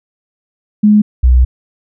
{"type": "tone pair in turn", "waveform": "sine", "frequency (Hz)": [210, 62.43], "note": ["G#3", "B1"], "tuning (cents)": [19, 19], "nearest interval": "octave + major sixth", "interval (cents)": 2100, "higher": "first", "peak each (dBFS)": -4, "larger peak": "neither", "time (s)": [[0.83, 1.02], [1.23, 1.45]], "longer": "second", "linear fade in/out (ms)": 10, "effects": []}